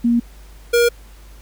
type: tone pair in turn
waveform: sine / square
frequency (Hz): 236.2 / 474.5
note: A#3 / A#4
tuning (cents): +23 / +31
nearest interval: octave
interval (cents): 1208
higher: second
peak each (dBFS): -12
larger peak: neither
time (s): 0.04-0.2 / 0.73-0.89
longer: neither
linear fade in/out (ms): 10
effects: added 50 Hz sine -39 dBFS peak until 1.41 s + pink hiss -49 dBFS RMS until 1.41 s